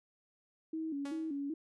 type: tone with vibrato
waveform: sine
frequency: 300 Hz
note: D4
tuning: 37 cents sharp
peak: -35 dBFS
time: 0.73-1.54 s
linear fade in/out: 5 ms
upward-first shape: square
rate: 2.6 Hz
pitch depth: 110 cents each way
type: tone with exponential decay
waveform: sawtooth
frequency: 281.2 Hz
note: C#4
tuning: 25 cents sharp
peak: -36 dBFS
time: 1.05-1.41 s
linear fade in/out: 5 ms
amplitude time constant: 77 ms
effects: resampled to 24000 Hz